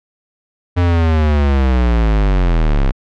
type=linear sweep; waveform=square; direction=down; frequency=89.5 to 31.71 Hz; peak=-11 dBFS; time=0.76-2.92 s; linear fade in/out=20 ms; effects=low-pass 3000 Hz 12 dB/octave